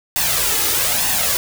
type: noise with flanger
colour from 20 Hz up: white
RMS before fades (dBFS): -18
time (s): 0.16-1.37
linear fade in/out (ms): 0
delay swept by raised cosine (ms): 1.1 to 2.4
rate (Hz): 1.1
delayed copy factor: +0.6
effects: none